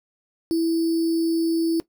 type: tone with sample-and-hold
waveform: sine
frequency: 329.6 Hz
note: E4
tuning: in tune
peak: -18 dBFS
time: 0.51-1.8 s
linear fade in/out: 0 ms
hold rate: 4900 Hz
effects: noise-tail reverb RT60 0.1 s tail -17 dB re dry